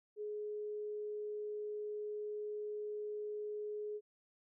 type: tone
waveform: sine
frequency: 420.3 Hz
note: G#4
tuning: 21 cents sharp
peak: -39 dBFS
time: 0.16-4.01 s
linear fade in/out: 50 ms
effects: none